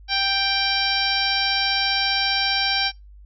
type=harmonic tone; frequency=785 Hz; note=G5; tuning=2 cents sharp; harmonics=1 / 2 / 3 / 4 / 5 / 6 / 7; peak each=-27 / -27 / -27 / -27 / -27 / -27 / -27 dBFS; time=0.08-2.92 s; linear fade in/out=50 ms; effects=noise-tail reverb RT60 0.2 s tail -24 dB re dry + added 50 Hz sine -42 dBFS peak until 3.25 s